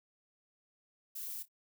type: noise with echo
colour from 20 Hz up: violet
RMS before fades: -42 dBFS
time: 1.15-1.43 s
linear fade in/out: 10 ms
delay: 28 ms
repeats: 2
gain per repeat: -15 dB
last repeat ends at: 1.486 s
effects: none